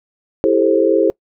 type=chord; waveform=sine; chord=A minor seventh; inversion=second; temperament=just; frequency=330 / 396 / 440 / 528 Hz; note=E4 / G4 / A4 / C5; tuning=+2 / +18 / 0 / +16 cents; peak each=-16 dBFS; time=0.44-1.1 s; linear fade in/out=0 ms; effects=noise-tail reverb RT60 0.1 s tail -24 dB re dry